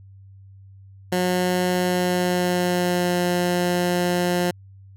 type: tone with pitch glide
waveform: 15% pulse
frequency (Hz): 180.9 to 177.18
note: F#3 to F3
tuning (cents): -39 to +25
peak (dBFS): -13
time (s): 1.12-4.51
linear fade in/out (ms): 5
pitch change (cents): -36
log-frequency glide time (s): 1.66-3.18
effects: added 97 Hz sine -43 dBFS peak until 4.96 s